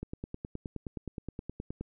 click train, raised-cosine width 3 ms, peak -24 dBFS, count 18, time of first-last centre 0.03-1.81 s, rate 9.55 Hz, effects none

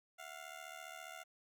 15% pulse ring-modulated tone, 700 Hz, F5, 4 cents sharp, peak -39 dBFS, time 0.18-1.24 s, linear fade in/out 20 ms, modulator 37.4 Hz, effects none

